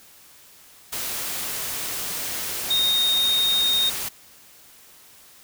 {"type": "tone in noise", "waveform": "sine", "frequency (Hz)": 3705, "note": "A#7", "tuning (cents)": -11, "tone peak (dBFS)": -18, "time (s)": [2.7, 3.9], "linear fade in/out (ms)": 10, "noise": "white", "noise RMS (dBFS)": -29, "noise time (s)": [0.92, 4.09], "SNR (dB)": 8, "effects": ["white hiss -50 dBFS RMS until 5.43 s"]}